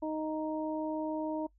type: harmonic tone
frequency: 311.1 Hz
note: D#4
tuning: in tune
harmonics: 1 / 2 / 3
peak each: -34 / -37 / -40 dBFS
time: 0.02-1.47 s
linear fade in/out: 10 ms
effects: noise-tail reverb RT60 0.1 s tail -23 dB re dry + added 50 Hz sine -63 dBFS peak until 1.58 s